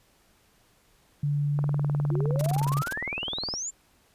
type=tone with pitch glide; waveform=sine; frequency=144.8 to 140.19 Hz; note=D3 to C#3; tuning=-24 to +20 cents; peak=-23 dBFS; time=1.23-2.82 s; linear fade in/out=5 ms; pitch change=-56 cents; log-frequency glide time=2.51-2.66 s
type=click train; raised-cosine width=1 ms; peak=-21 dBFS; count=39; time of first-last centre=1.59-3.539 s; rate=19.5 Hz
type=exponential sweep; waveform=sine; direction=up; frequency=321.9 to 7459 Hz; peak=-30 dBFS; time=2.1-3.71 s; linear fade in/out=20 ms
type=noise bursts; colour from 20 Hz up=white; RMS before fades=-37 dBFS; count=12; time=2.39-2.932 s; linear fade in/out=5 ms; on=25 ms; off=22 ms
effects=pink hiss -63 dBFS RMS until 4.14 s + resampled to 32000 Hz